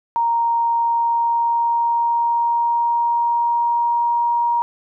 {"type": "tone with pitch glide", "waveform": "sine", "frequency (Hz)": [932.3, 945.3], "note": ["A#5", "A#5"], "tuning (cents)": [0, 24], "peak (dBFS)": -15, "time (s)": [0.16, 4.62], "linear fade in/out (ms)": 0, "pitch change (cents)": 24, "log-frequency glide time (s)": [0.76, 4.24], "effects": []}